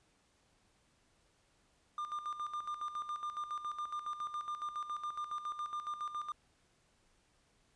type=tone with tremolo; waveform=triangle; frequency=1200 Hz; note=D6; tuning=37 cents sharp; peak=-34 dBFS; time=1.98-6.32 s; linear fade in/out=2 ms; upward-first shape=square; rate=7.2 Hz; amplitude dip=65%; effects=pink hiss -72 dBFS RMS until 7.75 s + resampled to 22050 Hz